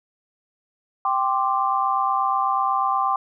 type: chord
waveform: sine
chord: G suspended fourth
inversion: none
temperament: equal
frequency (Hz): 784 / 1046.5 / 1174.7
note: G5 / C6 / D6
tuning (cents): 0 / 0 / 0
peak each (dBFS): -23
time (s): 1.05-3.16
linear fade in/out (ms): 2
effects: none